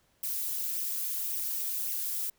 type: noise with flanger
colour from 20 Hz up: violet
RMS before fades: -33 dBFS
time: 0.23-2.3 s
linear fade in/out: 5 ms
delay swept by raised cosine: 0.34 to 5.94 ms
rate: 1.8 Hz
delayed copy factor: +1
effects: pink hiss -69 dBFS RMS until 2.38 s